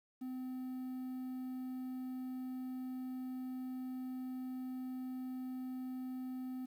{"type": "tone with quantisation", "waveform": "triangle", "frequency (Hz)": 256.2, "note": "C4", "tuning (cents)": -36, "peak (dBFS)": -38, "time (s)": [0.21, 6.66], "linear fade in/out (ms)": 10, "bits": 11, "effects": []}